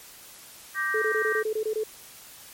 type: chord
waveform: sine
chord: G minor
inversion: second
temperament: just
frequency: 1176 / 1568 / 1881.6 Hz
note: D6 / G6 / Bb6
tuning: +2 / 0 / +16 cents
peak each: -32 / -28 / -28 dBFS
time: 0.74-1.44 s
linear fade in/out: 50 ms
type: tone bursts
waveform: sine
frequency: 433.7 Hz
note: A4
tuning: 25 cents flat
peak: -24 dBFS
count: 9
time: 0.94-1.837 s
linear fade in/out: 5 ms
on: 81 ms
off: 21 ms
effects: white hiss -47 dBFS RMS until 2.53 s + MP3 64 kbps